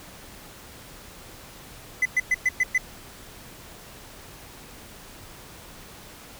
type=tone bursts; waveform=triangle; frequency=2016 Hz; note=B6; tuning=35 cents sharp; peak=-16 dBFS; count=6; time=2.02-2.78 s; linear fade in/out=5 ms; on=35 ms; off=110 ms; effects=pink hiss -45 dBFS RMS until 6.39 s